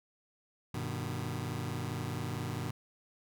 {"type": "chord", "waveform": "sawtooth", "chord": "G augmented", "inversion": "none", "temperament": "just", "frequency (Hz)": [98, 122.5, 153.12], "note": ["G2", "B2", "D#3"], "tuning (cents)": [0, -14, -27], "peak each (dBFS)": [-36, -34, -36], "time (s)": [0.74, 2.71], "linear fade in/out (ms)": 5, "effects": []}